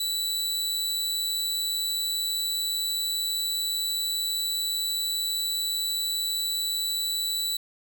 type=tone with amplitude modulation; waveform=sawtooth; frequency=3951 Hz; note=B7; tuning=in tune; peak=-21 dBFS; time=0-7.57 s; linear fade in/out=5 ms; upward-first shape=sine; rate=167 Hz; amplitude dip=40%; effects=9-bit